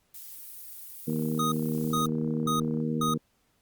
violet noise, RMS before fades -43 dBFS, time 0.14-2.07 s, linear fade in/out 5 ms
harmonic tone, 78 Hz, D#2, 5 cents sharp, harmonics 2 / 3 / 4 / 5 / 6, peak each -31 / -29 / -36 / -42 / -36 dBFS, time 1.07-3.18 s, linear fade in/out 10 ms
click train, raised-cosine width 1 ms, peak -36 dBFS, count 56, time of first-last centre 1.1-2.803 s, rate 32.3 Hz
square tone bursts, 1248 Hz, D#6, 5 cents sharp, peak -27 dBFS, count 4, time 1.39-3.14 s, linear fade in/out 5 ms, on 130 ms, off 410 ms
effects pink hiss -70 dBFS RMS until 3.61 s + Opus 48 kbps

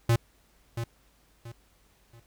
square tone with echo, 116.54 Hz, A#2, in tune, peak -20 dBFS, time 0.09-0.16 s, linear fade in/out 5 ms, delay 680 ms, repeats 3, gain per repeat -10 dB, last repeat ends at 2.2 s, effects added 50 Hz sine -65 dBFS peak until 2.26 s + pink hiss -65 dBFS RMS until 2.26 s

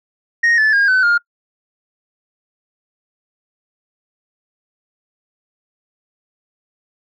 sine tone with pitch steps, 1864.7 / 1739.8 / 1623.3 / 1514.6 / 1413.2 Hz, A#6 / A6 / G#6 / F#6 / F6, 0 / -20 / -40 / +40 / +20 cents, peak -8 dBFS, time 0.43-1.18 s, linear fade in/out 10 ms, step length 150 ms, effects noise-tail reverb RT60 0.1 s tail -26 dB re dry + tanh soft clip ceiling -9 dBFS

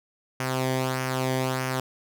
sawtooth tone with flanger, 130 Hz, C3, 11 cents flat, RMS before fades -27 dBFS, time 0.4-1.8 s, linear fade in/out 2 ms, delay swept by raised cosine 0.25 to 0.76 ms, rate 1.6 Hz, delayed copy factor -0.6, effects none

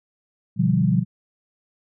sine chord, G dominant seventh, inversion first, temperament equal, 123.47 / 146.83 / 174.61 / 196 Hz, B2 / D3 / F3 / G3, 0 / 0 / 0 / 0 cents, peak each -22 / -23 / -20 / -22 dBFS, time 0.56-1.05 s, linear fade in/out 50 ms, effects none

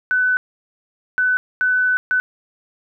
sine tone bursts at uneven times, 1502 Hz, F#6, 26 cents sharp, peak -14 dBFS, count 4, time 0.11-0.37 / 1.18-1.37 / 1.61-1.97 / 2.11-2.2 s, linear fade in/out 0 ms, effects none

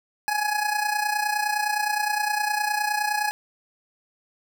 25% pulse tone with amplitude modulation, 839 Hz, G#5, 17 cents sharp, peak -16 dBFS, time 0.28-3.31 s, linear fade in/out 0 ms, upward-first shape sine, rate 29.7 Hz, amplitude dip 65%, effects none

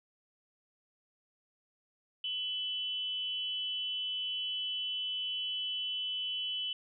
sine tone with amplitude modulation, 3000 Hz, F#7, 23 cents sharp, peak -30 dBFS, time 2.24-6.73 s, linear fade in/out 2 ms, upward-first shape sine, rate 299 Hz, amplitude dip 65%, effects none

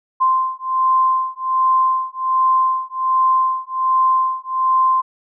sine beating tone pair, 1042 / 1043.3 Hz, C6 / C6, -7 / -5 cents, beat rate 1.3 Hz, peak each -17 dBFS, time 0.2-5.02 s, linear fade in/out 20 ms, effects none

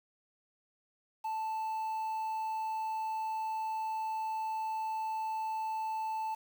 triangle tone with quantisation, 880 Hz, A5, in tune, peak -31 dBFS, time 1.24-6.35 s, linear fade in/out 10 ms, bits 9, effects none

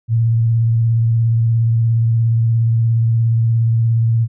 sine tone with vibrato, 114.6 Hz, A#2, 29 cents flat, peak -11 dBFS, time 0.08-4.28 s, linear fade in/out 50 ms, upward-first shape sine, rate 17 Hz, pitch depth 32 cents each way, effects none

